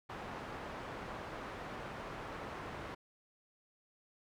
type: low-pass noise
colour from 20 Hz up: white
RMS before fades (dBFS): -45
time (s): 0.09-2.95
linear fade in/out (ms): 10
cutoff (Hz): 1200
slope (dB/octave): 12
effects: none